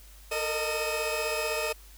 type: tone cluster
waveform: sawtooth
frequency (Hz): 447.7 / 463.4 / 615 / 2548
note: A4 / A#4 / D#5 / D#7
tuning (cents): +30 / -10 / -20 / +41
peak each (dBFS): -30 / -34 / -28 / -30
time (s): 0.31-1.73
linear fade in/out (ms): 10
effects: added 50 Hz sine -49 dBFS peak until 1.97 s + white hiss -55 dBFS RMS until 1.97 s